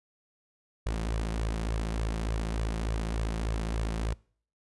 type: tone with flanger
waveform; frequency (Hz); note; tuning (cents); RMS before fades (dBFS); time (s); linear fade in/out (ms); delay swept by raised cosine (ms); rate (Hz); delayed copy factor
sawtooth; 55; A1; 0; -31; 0.86-4.14; 5; 1.7 to 5.7; 3.4; +0.55
effects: noise-tail reverb RT60 0.5 s tail -25 dB re dry + resampled to 24000 Hz